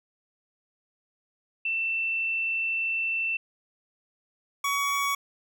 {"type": "tone pair in turn", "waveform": ["sine", "25% pulse"], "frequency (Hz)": [2677, 1125.5], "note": ["E7", "C#6"], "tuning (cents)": [26, 26], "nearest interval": "octave + minor third", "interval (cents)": 1500, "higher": "first", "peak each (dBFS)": [-25, -21], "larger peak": "second", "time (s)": [[1.65, 3.37], [4.64, 5.15]], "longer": "first", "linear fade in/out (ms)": 5, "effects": []}